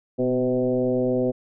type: tone with frequency modulation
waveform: sine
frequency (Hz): 379.3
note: F#4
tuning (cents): +43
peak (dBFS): -19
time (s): 0.18-1.32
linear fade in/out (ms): 20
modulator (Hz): 128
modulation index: 1.6
effects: none